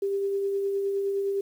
sine tone with tremolo, 396 Hz, G4, 18 cents sharp, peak -23 dBFS, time 0.02-1.41 s, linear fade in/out 5 ms, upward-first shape triangle, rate 9.7 Hz, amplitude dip 30%, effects 9-bit

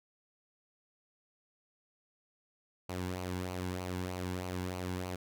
sawtooth tone with flanger, 91.1 Hz, F#2, 26 cents flat, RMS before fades -38 dBFS, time 2.89-5.16 s, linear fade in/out 5 ms, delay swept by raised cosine 0.56 to 1.66 ms, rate 3.2 Hz, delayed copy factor -0.55, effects none

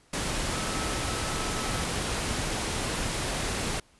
sine tone in noise, 1300 Hz, E6, 24 cents flat, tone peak -39 dBFS, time 0.52-1.83 s, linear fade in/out 5 ms, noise pink, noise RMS -30 dBFS, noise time 0.13-3.8 s, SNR -12 dB, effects pink hiss -61 dBFS RMS until 3.99 s + resampled to 24000 Hz

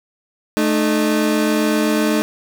30% pulse tone pair together, 217.7 / 305.5 Hz, A3 / D#4, -18 / -32 cents, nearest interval tritone, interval 586 cents, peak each -15 / -15 dBFS, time 0.57-2.22 s, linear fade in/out 0 ms, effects none

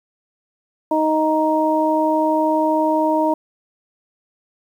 harmonic tone, 312.1 Hz, D#4, 5 cents sharp, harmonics 1 / 2 / 3, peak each -19 / -19 / -19 dBFS, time 0.91-3.34 s, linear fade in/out 5 ms, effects 8-bit

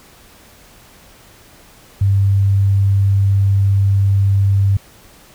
sine tone, 98.6 Hz, G2, 11 cents sharp, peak -10 dBFS, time 2.01-4.77 s, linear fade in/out 5 ms, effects pink hiss -45 dBFS RMS until 5.34 s

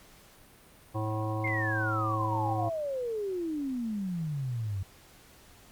harmonic tone, 108.5 Hz, A2, 24 cents flat, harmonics 1 / 3 / 5 / 7 / 9 / 10, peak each -31 / -36 / -38 / -39 / -41 / -41 dBFS, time 0.94-2.7 s, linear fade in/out 20 ms
sine exponential sweep, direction down, 2146 to 92.5 Hz, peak -30 dBFS, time 1.44-4.83 s, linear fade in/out 5 ms
effects pink hiss -56 dBFS RMS until 5.71 s + Opus 48 kbps

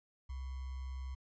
sine tone with sample-and-hold, 65.41 Hz, C2, in tune, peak -39 dBFS, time 0.29-1.15 s, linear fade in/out 10 ms, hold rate 1050 Hz, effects resampled to 16000 Hz

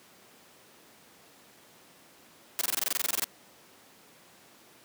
white noise bursts, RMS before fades -28 dBFS, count 15, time 2.59-3.242 s, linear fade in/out 0 ms, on 22 ms, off 23 ms, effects pink hiss -56 dBFS RMS until 4.84 s + high-pass 200 Hz 12 dB/octave

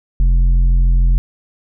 sine tone with tanh clipping, 43.54 Hz, F1, 5 cents flat, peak -10 dBFS, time 0.2-1.18 s, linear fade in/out 0 ms, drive 7 dB, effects none

